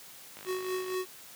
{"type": "click train", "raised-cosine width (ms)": 0.3, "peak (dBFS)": -30, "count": 30, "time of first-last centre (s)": [0.37, 0.942], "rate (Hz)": 50.7}
{"type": "tone with tremolo", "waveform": "square", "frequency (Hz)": 370.7, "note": "F#4", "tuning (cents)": 3, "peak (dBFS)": -30, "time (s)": [0.45, 1.06], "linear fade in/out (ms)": 50, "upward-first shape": "triangle", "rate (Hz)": 4.3, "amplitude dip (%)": 60}
{"effects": ["white hiss -50 dBFS RMS until 1.35 s", "high-pass 100 Hz 12 dB/octave"]}